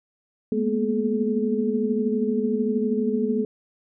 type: tone cluster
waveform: sine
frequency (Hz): 211 / 229.7 / 242.6 / 427.3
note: G#3 / A#3 / B3 / G#4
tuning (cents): +28 / -25 / -31 / +49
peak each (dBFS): -26 / -28 / -26 / -25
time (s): 0.52-3.45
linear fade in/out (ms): 2
effects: none